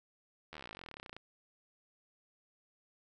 slowing click train, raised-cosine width 0.3 ms, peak -30 dBFS, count 30, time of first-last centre 0.53-1.166 s, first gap 12 ms, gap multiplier 1.04, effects none

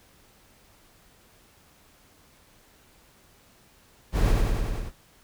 brown noise with echo, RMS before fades -22 dBFS, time 4.12-4.35 s, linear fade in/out 50 ms, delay 95 ms, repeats 6, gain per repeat -2 dB, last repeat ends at 4.92 s, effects pink hiss -58 dBFS RMS until 5.23 s

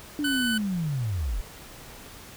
sine linear sweep, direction down, 300 to 36.9 Hz, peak -25 dBFS, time 0.19-1.41 s, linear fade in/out 0 ms
25% pulse tone, 1500 Hz, F#6, 23 cents sharp, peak -22 dBFS, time 0.24-0.58 s, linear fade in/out 5 ms
effects pink hiss -45 dBFS RMS until 2.36 s

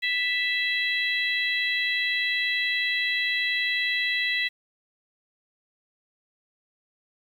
harmonic tone, 659.3 Hz, E5, in tune, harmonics 3 / 4 / 5 / 6, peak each -25 / -31 / -32 / -31 dBFS, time 0.02-4.49 s, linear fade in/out 20 ms, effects 9-bit

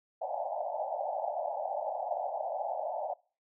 pink band-pass noise, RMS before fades -35 dBFS, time 0.21-3.14 s, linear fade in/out 10 ms, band 570 to 860 Hz, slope 96 dB/octave, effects noise-tail reverb RT60 0.4 s tail -25 dB re dry

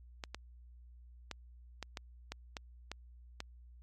clicks, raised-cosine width 0.2 ms, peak -23 dBFS, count 9, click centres 0.238 / 0.346 / 1.313 / 1.827 / 1.972 / 2.32 / 2.568 / 2.916 / 3.404 s, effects added 60 Hz sine -53 dBFS peak until 3.82 s + MP3 64 kbps

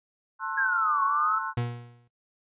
sine chord, F# half-diminished seventh, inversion first, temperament just, 888 / 1065.6 / 1332 / 1480 Hz, A5 / C6 / E6 / F#6, +16 / +31 / +18 / 0 cents, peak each -36 / -33 / -36 / -34 dBFS, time 0.39-1.54 s, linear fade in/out 50 ms
sine exponential two-way sweep, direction down then up, 1661.2 to 1088 to 1332 Hz, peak -23 dBFS, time 0.57-1.39 s, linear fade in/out 10 ms, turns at 1.03 s
40% pulse tone with exponential decay, 119.9 Hz, A#2, 49 cents sharp, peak -23 dBFS, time 1.57-2.08 s, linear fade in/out 5 ms, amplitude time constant 110 ms
effects noise-tail reverb RT60 0.1 s tail -17 dB re dry + resampled to 8000 Hz

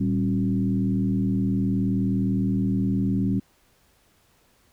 sine tone with frequency modulation, 192.4 Hz, G3, 32 cents flat, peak -20 dBFS, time 0-3.4 s, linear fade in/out 10 ms, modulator 79.3 Hz, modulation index 1.1, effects pink hiss -62 dBFS RMS until 4.72 s

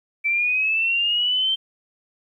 sine linear sweep, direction up, 2317 to 3136 Hz, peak -18 dBFS, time 0.24-1.56 s, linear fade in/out 20 ms, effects 10-bit

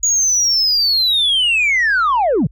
sine linear sweep, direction down, 6810 to 114.2 Hz, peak -10 dBFS, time 0.03-2.47 s, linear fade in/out 5 ms, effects tanh soft clip ceiling -10 dBFS + added 50 Hz sine -41 dBFS peak until 2.51 s

